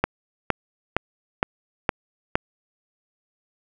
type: click train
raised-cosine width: 0.5 ms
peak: -3 dBFS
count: 6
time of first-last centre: 0.04-2.355 s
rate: 2.16 Hz
effects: none